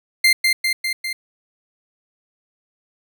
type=tone with echo; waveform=30% pulse; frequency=2093 Hz; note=C7; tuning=in tune; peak=-8 dBFS; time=0.24-0.33 s; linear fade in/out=5 ms; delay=200 ms; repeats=4; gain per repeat=-3 dB; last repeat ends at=1.13 s; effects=none